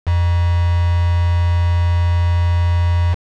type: tone with quantisation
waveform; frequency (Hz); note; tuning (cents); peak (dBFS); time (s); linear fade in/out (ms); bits
sine; 86.7; F2; -12; -12; 0.06-3.15; 20; 4
effects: low-pass 4000 Hz 12 dB/octave